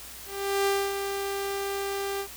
sawtooth tone with ADSR envelope, 395.9 Hz, G4, 17 cents sharp, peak -18 dBFS, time 0.25-2.28 s, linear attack 410 ms, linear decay 260 ms, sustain -7 dB, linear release 77 ms, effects added 60 Hz sine -53 dBFS peak until 2.36 s + white hiss -43 dBFS RMS until 2.36 s

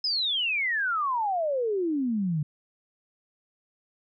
sine exponential sweep, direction down, 5180 to 144 Hz, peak -24 dBFS, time 0.04-2.43 s, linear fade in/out 5 ms, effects none

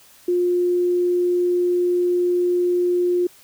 sine tone, 355 Hz, F4, 28 cents sharp, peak -16 dBFS, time 0.28-3.27 s, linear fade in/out 5 ms, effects white hiss -50 dBFS RMS until 3.43 s

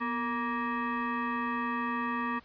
sine tone with frequency modulation, 459.9 Hz, A#4, 23 cents flat, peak -29 dBFS, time 0-2.4 s, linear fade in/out 20 ms, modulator 704 Hz, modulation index 2.1, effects pink hiss -59 dBFS RMS until 2.44 s + resampled to 11025 Hz

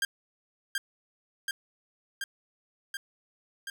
sawtooth tone with echo, 1600 Hz, G6, 35 cents sharp, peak -22 dBFS, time 0.02-0.05 s, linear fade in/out 2 ms, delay 730 ms, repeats 5, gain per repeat -2 dB, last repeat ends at 3.7 s, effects none

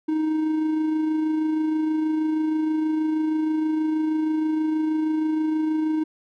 triangle tone with amplitude modulation, 312.2 Hz, D#4, 6 cents sharp, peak -17 dBFS, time 0.08-6.04 s, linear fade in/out 10 ms, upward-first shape sine, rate 26.3 Hz, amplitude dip 30%, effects none

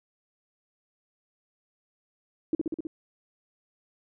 sine tone with echo, 320 Hz, D#4, 49 cents sharp, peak -21 dBFS, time 2.53-2.55 s, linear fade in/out 2 ms, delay 64 ms, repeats 5, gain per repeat -2 dB, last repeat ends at 2.87 s, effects none

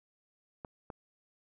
clicks, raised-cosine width 1 ms, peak -28 dBFS, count 2, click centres 0.648 / 0.902 s, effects none

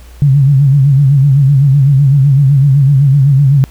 sine tone with vibrato, 138.59 Hz, C#3, in tune, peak -4 dBFS, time 0.22-3.64 s, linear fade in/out 0 ms, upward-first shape sine, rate 7.9 Hz, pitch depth 94 cents each way, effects added 60 Hz sine -32 dBFS peak until 3.7 s + pink hiss -43 dBFS RMS until 3.7 s

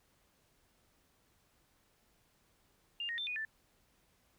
sine tone with pitch steps, 2805 / 1867 / 3560 / 2470 / 1765 Hz, F7 / A#6 / A7 / D#7 / A6, +7 / +2 / +20 / -13 / +5 cents, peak -36 dBFS, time 3-3.45 s, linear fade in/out 2 ms, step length 90 ms, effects pink hiss -72 dBFS RMS until 4.38 s

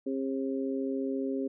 harmonic tone, 134.4 Hz, C3, 47 cents sharp, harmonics 2 / 3 / 4, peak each -31 / -34 / -39 dBFS, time 0.06-1.48 s, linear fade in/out 10 ms, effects none

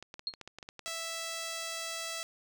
clicks, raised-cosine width 0.2 ms, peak -27 dBFS, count 11, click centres 0.026 / 0.141 / 0.194 / 0.338 / 0.413 / 0.476 / 0.586 / 0.628 / 0.689 / 0.793 / 0.878 s
sine tone with exponential decay, 4266 Hz, C8, 33 cents sharp, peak -27 dBFS, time 0.27-0.35 s, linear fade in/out 1 ms, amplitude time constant 16 ms
5% pulse tone, 659.3 Hz, E5, in tune, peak -25 dBFS, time 0.86-2.23 s, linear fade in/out 0 ms
effects none

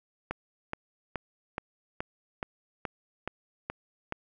click train, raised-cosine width 0.5 ms, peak -17 dBFS, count 10, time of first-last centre 0.31-4.124 s, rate 2.36 Hz, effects none

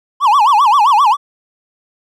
triangle tone with vibrato, 976 Hz, B5, 21 cents flat, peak -5 dBFS, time 0.2-1.17 s, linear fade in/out 50 ms, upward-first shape sine, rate 7.6 Hz, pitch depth 300 cents each way, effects none

